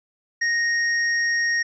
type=tone; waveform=square; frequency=1864.7 Hz; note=A#6; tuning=in tune; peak=-20 dBFS; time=0.41-1.63 s; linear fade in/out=10 ms; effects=resampled to 16000 Hz